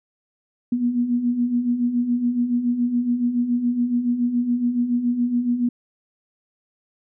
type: beating tone pair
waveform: sine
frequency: 236.8 / 243.9 Hz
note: A#3 / B3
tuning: +27 / -21 cents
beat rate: 7.1 Hz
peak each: -26 / -19 dBFS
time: 0.72-5.69 s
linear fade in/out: 5 ms
effects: none

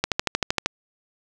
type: click train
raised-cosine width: 0.2 ms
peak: -3 dBFS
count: 9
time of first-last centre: 0.04-0.66 s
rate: 12.9 Hz
effects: none

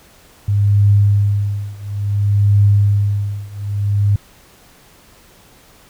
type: tone with tremolo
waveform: sine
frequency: 101.7 Hz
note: G#2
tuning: 36 cents flat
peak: -7 dBFS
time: 0.48-4.16 s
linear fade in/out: 5 ms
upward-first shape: triangle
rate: 0.58 Hz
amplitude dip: 95%
effects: pink hiss -47 dBFS RMS until 5.89 s

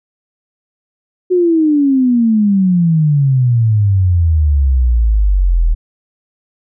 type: exponential sweep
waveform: sine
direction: down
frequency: 370 to 39 Hz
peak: -8 dBFS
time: 1.3-5.75 s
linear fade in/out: 20 ms
effects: none

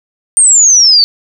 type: exponential sweep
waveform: sine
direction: down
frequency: 8870 to 4451 Hz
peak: -3 dBFS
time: 0.37-1.04 s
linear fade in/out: 0 ms
effects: none

